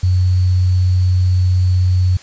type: tone with sample-and-hold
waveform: sine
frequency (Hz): 91.6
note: F#2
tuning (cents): -17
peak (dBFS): -10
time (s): 0.03-2.17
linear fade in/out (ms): 5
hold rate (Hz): 4410
effects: white hiss -40 dBFS RMS until 2.22 s + resampled to 16000 Hz